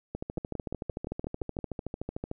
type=two click trains; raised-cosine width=2 ms; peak=-20 / -20 dBFS; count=8 / 30; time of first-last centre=0.38-1.589 / 0.15-2.314 s; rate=5.79 / 13.4 Hz; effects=none